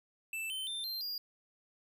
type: tone with pitch steps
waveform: square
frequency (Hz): 2649 / 3078 / 3577 / 4157 / 4830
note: E7 / G7 / A7 / C8 / D8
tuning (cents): +8 / -32 / +28 / -12 / +48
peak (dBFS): -37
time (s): 0.33-1.18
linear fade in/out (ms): 2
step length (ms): 170
effects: none